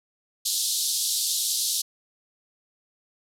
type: band-pass noise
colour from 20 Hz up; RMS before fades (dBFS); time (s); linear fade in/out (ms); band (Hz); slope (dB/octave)
pink; -26; 0.45-1.82; 10; 3600 to 13000; 48
effects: none